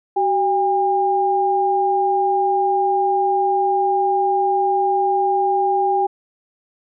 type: tone pair together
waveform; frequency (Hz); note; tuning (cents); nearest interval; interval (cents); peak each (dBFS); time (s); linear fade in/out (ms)
sine; 380 / 805.2; F#4 / G5; +46 / +46; octave + minor second; 1300; -20 / -16; 0.16-6.07; 10
effects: none